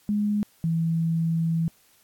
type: tone pair in turn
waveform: sine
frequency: 207.7 / 164.41 Hz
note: G#3 / E3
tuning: 0 / -4 cents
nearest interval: major third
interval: 404 cents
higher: first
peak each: -21 dBFS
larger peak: neither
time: 0.09-0.43 / 0.64-1.68 s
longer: second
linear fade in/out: 0 ms
effects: white hiss -60 dBFS RMS until 2.03 s + AAC 64 kbps